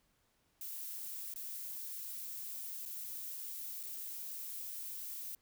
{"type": "noise with dropouts", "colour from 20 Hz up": "violet", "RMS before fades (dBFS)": -44, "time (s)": [0.61, 5.35], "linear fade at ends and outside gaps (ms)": 1, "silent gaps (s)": [[1.339, 1.359], [2.853, 2.859], [3.83, 3.835]], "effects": ["pink hiss -75 dBFS RMS until 5.41 s"]}